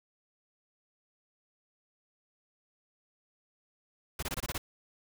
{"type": "noise bursts", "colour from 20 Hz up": "pink", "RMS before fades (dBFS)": -35, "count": 7, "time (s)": [4.19, 4.58], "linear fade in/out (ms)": 5, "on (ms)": 36, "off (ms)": 23, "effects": []}